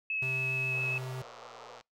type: tone with vibrato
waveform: sine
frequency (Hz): 2583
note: E7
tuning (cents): -36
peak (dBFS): -30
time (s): 0.1-0.98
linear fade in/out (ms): 2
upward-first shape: triangle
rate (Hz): 7.4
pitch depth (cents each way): 15
type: tone with pitch glide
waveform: square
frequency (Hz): 130.6 to 129.25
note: C3 to C3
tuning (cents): -3 to -21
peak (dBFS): -37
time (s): 0.22-1.22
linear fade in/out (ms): 5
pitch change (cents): -18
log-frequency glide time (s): 0.65-0.77
type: band-pass noise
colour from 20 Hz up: pink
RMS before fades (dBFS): -50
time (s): 0.7-1.82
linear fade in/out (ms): 50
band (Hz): 420 to 1400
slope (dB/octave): 96
type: click train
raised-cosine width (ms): 0.2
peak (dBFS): -35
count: 119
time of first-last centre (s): 0.81-1.81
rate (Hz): 118
effects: noise-tail reverb RT60 0.2 s tail -26 dB re dry